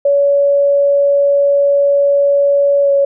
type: tone with pitch glide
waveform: sine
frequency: 565 to 558.5 Hz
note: C#5 to C#5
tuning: +33 to +13 cents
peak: -8 dBFS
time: 0.05-3.05 s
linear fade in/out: 5 ms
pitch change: -20 cents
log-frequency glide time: 2.82-2.91 s
effects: none